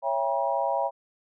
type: chord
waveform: sine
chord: C# diminished seventh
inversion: none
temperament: just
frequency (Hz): 554.4 / 665.2 / 798.3 / 957.9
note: C#5 / E5 / G5 / Bb5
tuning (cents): 0 / +16 / +31 / +47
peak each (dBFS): -29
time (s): 0.02-0.91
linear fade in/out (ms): 50
effects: none